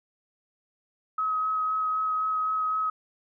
sine tone with vibrato, 1273 Hz, D#6, 39 cents sharp, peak -24 dBFS, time 1.18-2.9 s, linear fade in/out 5 ms, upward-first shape sine, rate 3.9 Hz, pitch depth 11 cents each way, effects none

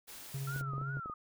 white noise, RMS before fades -49 dBFS, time 0.07-0.62 s, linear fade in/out 20 ms
triangle tone with tremolo, 136.7 Hz, C#3, 24 cents flat, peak -33 dBFS, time 0.34-1 s, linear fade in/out 5 ms, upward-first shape sine, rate 15 Hz, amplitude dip 30%
sine tone with vibrato, 1344 Hz, E6, 33 cents sharp, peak -40 dBFS, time 0.47-1.14 s, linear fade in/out 5 ms, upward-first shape triangle, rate 2.7 Hz, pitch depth 170 cents each way
clicks, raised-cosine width 2 ms, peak -33 dBFS, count 8, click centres 0.562 / 0.611 / 0.735 / 0.781 / 0.814 / 0.97 / 1.059 / 1.098 s
effects none

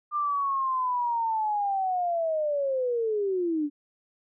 sine linear sweep, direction down, 1200 to 283.5 Hz, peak -24 dBFS, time 0.11-3.7 s, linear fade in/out 50 ms, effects none

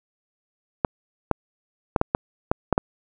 clicks, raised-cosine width 1 ms, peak -4 dBFS, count 8, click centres 0.848 / 1.313 / 1.962 / 2.014 / 2.149 / 2.515 / 2.727 / 2.779 s, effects none

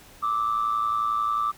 sine tone pair together, 1174.7 / 1285.9 Hz, D6 / E6, 0 / -43 cents, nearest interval major second, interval 157 cents, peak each -22 / -28 dBFS, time 0.22-1.52 s, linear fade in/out 20 ms, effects tanh soft clip ceiling -17 dBFS + pink hiss -50 dBFS RMS until 1.57 s

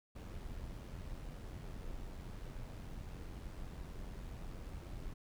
brown noise with amplitude modulation, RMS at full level -44 dBFS, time 0.15-5.14 s, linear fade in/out 10 ms, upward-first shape sine, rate 89.9 Hz, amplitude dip 45%, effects none

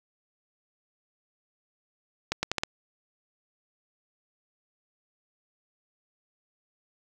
accelerating click train, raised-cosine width 0.2 ms, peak -9 dBFS, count 5, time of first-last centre 2.32-2.635 s, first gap 110 ms, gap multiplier 0.78, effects 8-bit

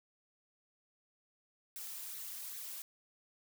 blue noise with flanger, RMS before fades -45 dBFS, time 1.76-2.82 s, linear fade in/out 0 ms, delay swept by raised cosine 0.49 to 3.29 ms, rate 2.5 Hz, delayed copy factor +0.55, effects none

